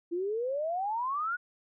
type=exponential sweep; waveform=sine; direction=up; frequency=333 to 1480 Hz; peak=-29 dBFS; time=0.11-1.37 s; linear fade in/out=20 ms; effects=none